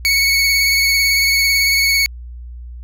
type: tone with vibrato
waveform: 25% pulse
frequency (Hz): 2217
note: C#7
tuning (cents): 0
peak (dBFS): -8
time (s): 0.05-2.06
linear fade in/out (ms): 0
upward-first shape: triangle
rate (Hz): 18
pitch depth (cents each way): 26
effects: added 60 Hz sine -29 dBFS peak until 2.83 s